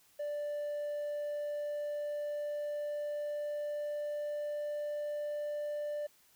triangle tone with pitch glide, 587.3 to 591 Hz, D5 to D5, 0 to +11 cents, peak -32 dBFS, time 0.19-6.07 s, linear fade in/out 10 ms, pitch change +11 cents, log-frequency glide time 0.36-4.82 s, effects tanh soft clip ceiling -28 dBFS + white hiss -66 dBFS RMS until 6.35 s

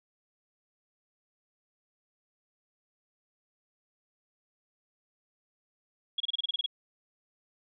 sine tone bursts, 3322 Hz, G#7, in tune, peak -27 dBFS, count 10, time 6.18-6.662 s, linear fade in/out 5 ms, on 23 ms, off 28 ms, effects none

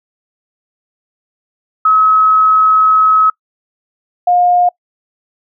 sine tone pair in turn, 1282 / 712.1 Hz, E6 / F5, -49 / +33 cents, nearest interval minor seventh, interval 1018 cents, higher first, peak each -6 / -7 dBFS, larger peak first, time 1.85-3.3 / 4.27-4.69 s, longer first, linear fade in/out 5 ms, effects noise-tail reverb RT60 0.1 s tail -25 dB re dry

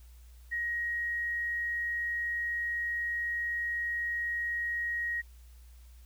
sine tone, 1888 Hz, A#6, 22 cents sharp, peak -30 dBFS, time 0.51-5.22 s, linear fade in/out 20 ms, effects added 60 Hz sine -50 dBFS peak until 6.05 s + white hiss -65 dBFS RMS until 6.05 s

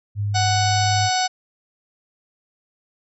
sine tone with pitch glide, 102.6 to 103.43 Hz, G#2 to G#2, -21 to -7 cents, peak -20 dBFS, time 0.15-1.1 s, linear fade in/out 50 ms, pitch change +14 cents, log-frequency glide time 0.55-0.81 s
harmonic tone, 742 Hz, F#5, 5 cents sharp, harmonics 1 / 2 / 3 / 4 / 5 / 6 / 7 / 8 / 10, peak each -20 / -28 / -31 / -32 / -30 / -28 / -30 / -29 / -34 dBFS, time 0.34-1.28 s, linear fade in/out 20 ms
effects none

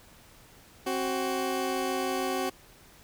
20% pulse tone pair together, 265.4 / 374.9 Hz, C4 / F#4, +25 / +23 cents, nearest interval tritone, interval 598 cents, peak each -27 / -25 dBFS, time 0.86-2.5 s, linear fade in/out 10 ms, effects pink hiss -55 dBFS RMS until 3.03 s

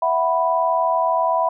sine chord, E suspended second, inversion none, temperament equal, 659.3 / 740 / 987.8 Hz, E5 / F#5 / B5, 0 / 0 / 0 cents, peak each -20 / -23 / -19 dBFS, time 0.02-1.49 s, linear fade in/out 5 ms, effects none

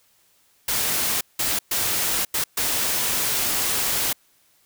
white noise bursts at uneven times, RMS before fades -23 dBFS, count 5, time 0.68-1.21 / 1.39-1.59 / 1.71-2.25 / 2.34-2.44 / 2.57-4.13 s, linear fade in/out 5 ms, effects white hiss -61 dBFS RMS until 4.65 s

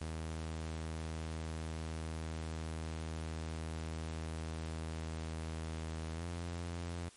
sawtooth tone with pitch glide, 80.1 to 85.85 Hz, E2 to F2, -49 to -29 cents, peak -35 dBFS, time 0.01-7.09 s, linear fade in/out 0 ms, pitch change +120 cents, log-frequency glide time 6.14-6.23 s, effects white hiss -60 dBFS RMS until 7.16 s + MP3 48 kbps

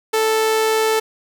sawtooth tone with amplitude modulation, 440 Hz, A4, in tune, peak -10 dBFS, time 0.13-1 s, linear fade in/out 10 ms, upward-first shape sine, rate 124 Hz, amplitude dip 25%, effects none

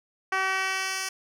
10% pulse tone with band-pass filter sweep, 380.9 Hz, G4, 50 cents flat, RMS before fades -28 dBFS, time 0.32-1.09 s, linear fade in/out 5 ms, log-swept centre 1400 to 6100 Hz, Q 0.79, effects none

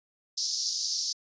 pink band-pass noise, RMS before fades -31 dBFS, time 0.37-1.13 s, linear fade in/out 10 ms, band 4600 to 6000 Hz, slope 48 dB/octave, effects resampled to 16000 Hz

